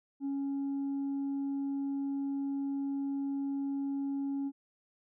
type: tone with tanh clipping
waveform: sine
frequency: 277.2 Hz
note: C#4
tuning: in tune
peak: -32 dBFS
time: 0.2-4.52 s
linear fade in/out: 50 ms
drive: 1 dB
effects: none

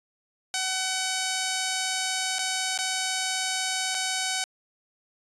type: tone with dropouts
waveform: 5% pulse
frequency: 754 Hz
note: F#5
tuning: 32 cents sharp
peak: -14 dBFS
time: 0.54-4.44 s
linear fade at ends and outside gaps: 1 ms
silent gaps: 2.385-2.391 / 2.777-2.788 / 3.946-3.949 s
effects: resampled to 22050 Hz

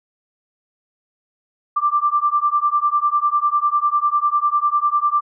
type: beating tone pair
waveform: sine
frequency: 1174.7 / 1184.7 Hz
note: D6 / D6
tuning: 0 / +15 cents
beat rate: 10 Hz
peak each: -18 dBFS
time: 1.76-5.21 s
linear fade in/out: 10 ms
effects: none

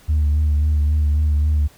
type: tone with vibrato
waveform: sine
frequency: 75 Hz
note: D2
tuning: 37 cents sharp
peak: -12 dBFS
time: 0.08-1.68 s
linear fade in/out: 20 ms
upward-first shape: sine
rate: 3.7 Hz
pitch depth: 35 cents each way
effects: tanh soft clip ceiling -12 dBFS + pink hiss -50 dBFS RMS until 1.77 s

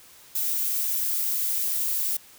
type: noise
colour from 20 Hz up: violet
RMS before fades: -26 dBFS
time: 0.35-2.17 s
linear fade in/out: 5 ms
effects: white hiss -51 dBFS RMS until 2.38 s

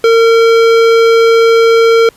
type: tone with hard clipping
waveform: sine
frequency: 457 Hz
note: A#4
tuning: 34 cents flat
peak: -6 dBFS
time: 0.04-2.09 s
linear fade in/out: 2 ms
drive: 16 dB
effects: pink hiss -44 dBFS RMS until 2.16 s + resampled to 32000 Hz

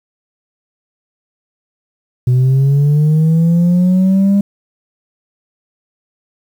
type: linear sweep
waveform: sine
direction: up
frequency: 123.47 to 201.6 Hz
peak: -5 dBFS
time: 2.27-4.41 s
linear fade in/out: 5 ms
effects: tanh soft clip ceiling -7 dBFS + 7-bit

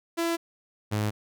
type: tone pair in turn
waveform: sawtooth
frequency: 335.5 / 105.68 Hz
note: E4 / G#2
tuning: +31 / +31 cents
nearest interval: octave + minor sixth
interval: 2000 cents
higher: first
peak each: -21 dBFS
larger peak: neither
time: 0.17-0.37 / 0.91-1.11 s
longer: neither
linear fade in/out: 20 ms
effects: none

